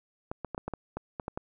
clicks, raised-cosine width 1 ms, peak -20 dBFS, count 10, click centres 0.315 / 0.447 / 0.547 / 0.579 / 0.68 / 0.737 / 0.97 / 1.198 / 1.281 / 1.375 s, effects none

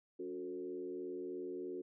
sine tone with frequency modulation, 364.6 Hz, F#4, 25 cents flat, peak -40 dBFS, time 0.19-1.82 s, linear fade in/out 10 ms, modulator 83.1 Hz, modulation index 0.91, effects none

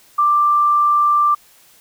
sine tone, 1180 Hz, D6, 8 cents sharp, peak -11 dBFS, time 0.18-1.35 s, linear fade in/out 10 ms, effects white hiss -50 dBFS RMS until 1.8 s

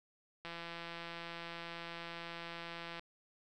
click train, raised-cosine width 0.3 ms, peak -29 dBFS, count 431, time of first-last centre 0.45-2.994 s, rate 169 Hz, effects none

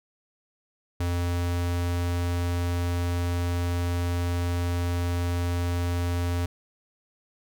square tone, 87.31 Hz, F2, in tune, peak -25 dBFS, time 1-6.46 s, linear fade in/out 5 ms, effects none

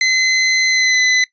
sawtooth tone with pitch glide, 2047 to 2013 Hz, C7 to B6, -38 to +33 cents, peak -8 dBFS, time 0.01-1.24 s, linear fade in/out 2 ms, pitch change -29 cents, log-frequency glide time 0.69-1 s, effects noise-tail reverb RT60 0.1 s tail -19 dB re dry + resampled to 16000 Hz

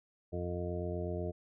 harmonic tone, 88.1 Hz, F2, 16 cents sharp, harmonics 1 / 2 / 3 / 4 / 5 / 7 / 8, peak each -38 / -42 / -49 / -41 / -42 / -42 / -51 dBFS, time 0.32-1.32 s, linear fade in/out 20 ms, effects none

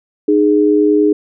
sine tone pair together, 305.9 / 415.3 Hz, D#4 / G#4, -29 / 0 cents, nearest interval perfect fourth, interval 529 cents, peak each -11 dBFS, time 0.28-1.13 s, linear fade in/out 5 ms, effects none

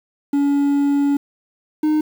triangle tone pair in turn, 283.5 / 306.7 Hz, C#4 / D#4, +39 / -25 cents, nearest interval minor second, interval 136 cents, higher second, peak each -12 / -12 dBFS, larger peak neither, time 0.33-1.17 / 1.83-2.01 s, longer first, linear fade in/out 5 ms, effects 7-bit

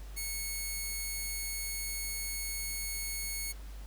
5% pulse tone, 2200 Hz, C#7, 14 cents flat, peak -25 dBFS, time 0.16-3.53 s, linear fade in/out 20 ms, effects added 50 Hz sine -42 dBFS peak until 3.86 s + pink hiss -56 dBFS RMS until 3.86 s

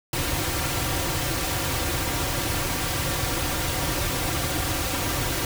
pink noise with comb filter, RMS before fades -26 dBFS, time 0.13-5.45 s, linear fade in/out 2 ms, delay 4.7 ms, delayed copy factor -0.65, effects none

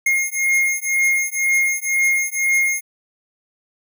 square beating tone pair, 2140 / 2142 Hz, C7 / C7, +38 / +40 cents, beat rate 2 Hz, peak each -20 dBFS, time 0.06-2.81 s, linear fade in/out 5 ms, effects none

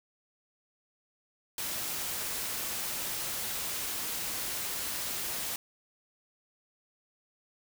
white noise, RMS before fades -35 dBFS, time 1.58-5.56 s, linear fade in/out 2 ms, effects none

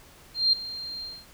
sine tone with ADSR envelope, 4186 Hz, C8, in tune, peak -16 dBFS, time 0.34-1.26 s, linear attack 190 ms, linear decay 4 ms, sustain -17 dB, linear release 230 ms, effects pink hiss -52 dBFS RMS until 1.33 s

